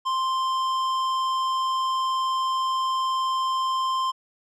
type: tone with tanh clipping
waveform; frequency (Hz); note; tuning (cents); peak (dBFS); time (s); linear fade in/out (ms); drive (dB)
triangle; 1046.5; C6; 0; -24; 0.05-4.12; 20; 16
effects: none